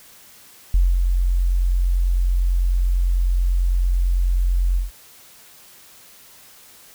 sine tone with ADSR envelope, 44.53 Hz, F1, 34 cents sharp, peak -11 dBFS, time 0.74-4.91 s, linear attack 4 ms, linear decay 220 ms, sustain -4 dB, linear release 150 ms, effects white hiss -47 dBFS RMS until 6.94 s

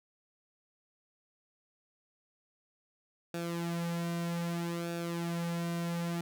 sawtooth tone with flanger, 170.2 Hz, F3, 44 cents flat, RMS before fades -35 dBFS, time 3.34-6.21 s, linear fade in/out 2 ms, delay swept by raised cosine 0.97 to 3.57 ms, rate 0.63 Hz, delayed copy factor -0.7, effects none

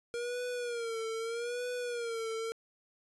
square tone with vibrato, 470.2 Hz, A#4, 15 cents sharp, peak -35 dBFS, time 0.14-2.52 s, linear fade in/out 0 ms, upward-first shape sine, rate 0.8 Hz, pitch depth 86 cents each way, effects resampled to 24000 Hz + 11-bit

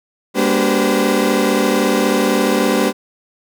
35% pulse tone cluster, 202.7 / 237.5 / 289.6 / 381.6 / 512 Hz, G#3 / A#3 / D4 / G4 / C5, -42 / +33 / -24 / -47 / -38 cents, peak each -18 dBFS, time 0.34-2.93 s, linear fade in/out 50 ms, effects none

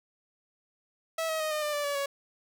sawtooth tone with pitch steps, 650 / 636.3 / 622.8 / 609.6 / 596.7 / 584.1 / 571.8 / 559.7 Hz, E5 / D#5 / D#5 / D#5 / D5 / D5 / D5 / C#5, -24 / +39 / +2 / -36 / +27 / -10 / -46 / +17 cents, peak -25 dBFS, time 1.18-2.06 s, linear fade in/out 5 ms, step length 110 ms, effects none

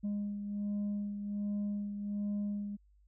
sine beating tone pair, 204.7 / 206 Hz, G#3 / G#3, -25 / -14 cents, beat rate 1.3 Hz, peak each -32 / -40 dBFS, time 0.03-2.77 s, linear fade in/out 20 ms, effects tanh soft clip ceiling -31 dBFS + added 50 Hz sine -62 dBFS peak until 3.07 s

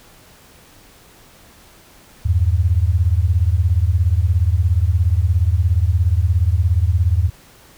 sine beating tone pair, 80.4 / 97.4 Hz, E2 / G2, -43 / -11 cents, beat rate 17 Hz, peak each -15 / -16 dBFS, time 2.25-7.3 s, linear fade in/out 10 ms, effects pink hiss -47 dBFS RMS until 7.77 s

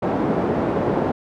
pink band-pass noise, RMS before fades -21 dBFS, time 0.02-1.12 s, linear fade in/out 10 ms, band 200 to 700 Hz, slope 12 dB/octave, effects none

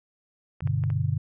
clicks, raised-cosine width 0.5 ms, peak -27 dBFS, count 4, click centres 0.606 / 0.674 / 0.838 / 0.902 s
sine chord, G major, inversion none, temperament equal, 98 / 123.47 / 146.83 Hz, G2 / B2 / D3, 0 / 0 / 0 cents, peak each -27 dBFS, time 0.62-1.18 s, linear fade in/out 10 ms
effects none

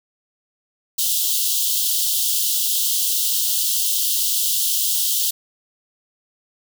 white high-pass noise, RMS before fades -20 dBFS, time 0.98-5.31 s, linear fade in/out 10 ms, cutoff 2900 Hz, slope 96 dB/octave, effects none

